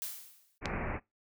blue noise with exponential decay, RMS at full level -36 dBFS, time 0.02-0.58 s, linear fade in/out 0 ms, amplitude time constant 120 ms
pink low-pass noise, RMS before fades -36 dBFS, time 0.61-1 s, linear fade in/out 50 ms, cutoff 2500 Hz, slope 96 dB/octave
click, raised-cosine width 0.2 ms, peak -16 dBFS, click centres 0.657 s
effects noise-tail reverb RT60 0.2 s tail -22 dB re dry

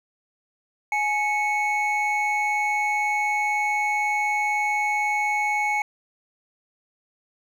triangle tone pair together, 840 / 2209 Hz, G#5 / C#7, +19 / -7 cents, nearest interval octave + perfect fourth, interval 1674 cents, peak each -22 dBFS, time 0.92-5.82 s, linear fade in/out 2 ms, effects none

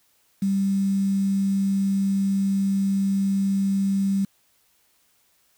sine tone with quantisation, 195.8 Hz, G3, 2 cents flat, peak -19 dBFS, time 0.42-4.25 s, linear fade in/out 5 ms, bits 7, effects white hiss -64 dBFS RMS until 5.57 s

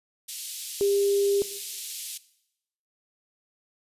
white band-pass noise, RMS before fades -37 dBFS, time 0.28-2.18 s, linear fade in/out 10 ms, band 2900 to 13000 Hz, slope 24 dB/octave
sine tone, 400 Hz, G4, 35 cents sharp, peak -20 dBFS, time 0.81-1.42 s, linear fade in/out 0 ms
effects noise-tail reverb RT60 0.8 s tail -18 dB re dry + resampled to 32000 Hz

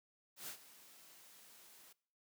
white noise with ADSR envelope, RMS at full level -45 dBFS, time 0.36-1.93 s, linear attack 120 ms, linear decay 87 ms, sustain -16 dB, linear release 8 ms, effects noise-tail reverb RT60 0.6 s tail -23 dB re dry + high-pass 150 Hz 12 dB/octave

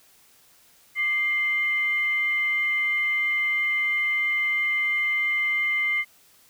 sine tone with frequency modulation, 2099 Hz, C7, 5 cents sharp, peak -21 dBFS, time 0.95-6.05 s, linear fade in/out 50 ms, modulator 915 Hz, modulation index 0.25, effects white hiss -57 dBFS RMS until 6.49 s

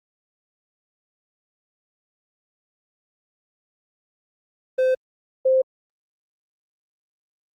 triangle / sine tone pair in turn, 516 / 522.9 Hz, C5 / C5, -24 / -1 cents, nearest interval unison, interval 23 cents, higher second, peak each -14 dBFS, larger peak neither, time 4.78-4.95 / 5.45-5.62 s, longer neither, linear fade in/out 10 ms, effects Opus 24 kbps

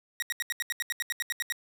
sawtooth tone bursts, 1896 Hz, A#6, 29 cents sharp, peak -25 dBFS, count 14, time 0.2-1.523 s, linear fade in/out 0 ms, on 23 ms, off 77 ms, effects none

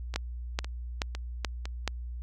two click trains, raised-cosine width 0.2 ms, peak -20 / -11 dBFS, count 4 / 5, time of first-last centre 0.14-1.655 / 0.16-1.877 s, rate 1.98 / 2.33 Hz, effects added 60 Hz sine -35 dBFS peak until 2.22 s

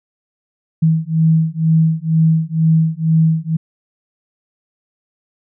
sine beating tone pair, 159.8 / 161.9 Hz, D#3 / E3, +47 / -31 cents, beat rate 2.1 Hz, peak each -14 dBFS, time 0.82-3.57 s, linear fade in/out 10 ms, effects none

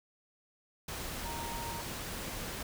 sine tone in noise, 930 Hz, A#5, 4 cents flat, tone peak -41 dBFS, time 1.25-1.81 s, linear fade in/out 5 ms, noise pink, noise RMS -40 dBFS, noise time 0.88-2.63 s, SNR -4 dB, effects none

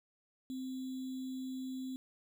sine tone with sample-and-hold, 260 Hz, C4, 11 cents flat, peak -38 dBFS, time 0.5-1.96 s, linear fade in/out 0 ms, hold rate 3675 Hz, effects none

